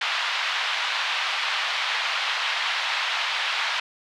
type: band-pass noise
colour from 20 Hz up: white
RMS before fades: -26 dBFS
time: 0.01-3.8 s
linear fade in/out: 5 ms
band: 800 to 3700 Hz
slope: 24 dB/octave
effects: none